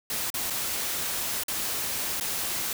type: noise with dropouts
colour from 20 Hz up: white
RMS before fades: -30 dBFS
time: 0.1-2.73 s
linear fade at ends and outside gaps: 2 ms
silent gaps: 0.302-0.341 / 0.501-0.505 / 1.436-1.482 / 2.199-2.209 s
effects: none